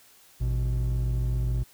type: tone pair together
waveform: triangle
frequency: 55 / 123.47 Hz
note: A1 / B2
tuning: 0 / 0 cents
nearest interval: octave + major second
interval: 1400 cents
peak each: -22 / -24 dBFS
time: 0.4-1.64 s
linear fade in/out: 20 ms
effects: tanh soft clip ceiling -19 dBFS + white hiss -56 dBFS RMS until 1.73 s